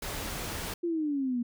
pink noise, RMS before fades -36 dBFS, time 0.02-0.74 s, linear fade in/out 5 ms
sine exponential sweep, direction down, 350.8 to 234.3 Hz, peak -27 dBFS, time 0.83-1.43 s, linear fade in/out 10 ms
effects none

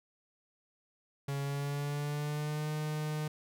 45% pulse tone with pitch glide, 140 to 152.67 Hz, C#3 to D#3, +18 to -33 cents, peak -33 dBFS, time 1.28-3.28 s, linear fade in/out 5 ms, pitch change +149 cents, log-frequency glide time 1.42-2.71 s, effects none

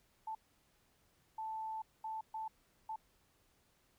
sine tone bursts at uneven times, 880 Hz, A5, in tune, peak -39 dBFS, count 5, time 0.27-0.35 / 1.38-1.82 / 2.04-2.21 / 2.34-2.48 / 2.89-2.96 s, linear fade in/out 5 ms, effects pink hiss -73 dBFS RMS until 3.98 s

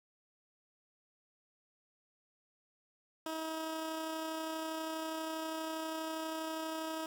15% pulse tone with amplitude modulation, 319.3 Hz, D#4, 45 cents sharp, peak -30 dBFS, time 3.26-7.06 s, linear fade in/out 2 ms, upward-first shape sine, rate 32.4 Hz, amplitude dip 25%, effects none

